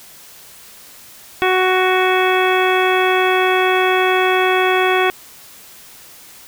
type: harmonic tone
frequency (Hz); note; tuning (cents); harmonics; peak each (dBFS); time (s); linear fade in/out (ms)
371.3; F#4; +6; 1 / 2 / 3 / 4 / 5 / 6 / 7 / 9; -16 / -19 / -21 / -22 / -23 / -24 / -24 / -26; 1.42-5.1; 0
effects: white hiss -41 dBFS RMS until 6.47 s